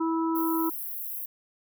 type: harmonic tone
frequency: 326.7 Hz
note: E4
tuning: 15 cents flat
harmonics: 1 / 3 / 4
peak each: -25 / -31 / -36 dBFS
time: 0-0.7 s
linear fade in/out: 10 ms
type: high-pass noise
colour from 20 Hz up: white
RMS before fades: -35 dBFS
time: 0.35-1.26 s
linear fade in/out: 10 ms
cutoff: 11000 Hz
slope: 96 dB/octave
effects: none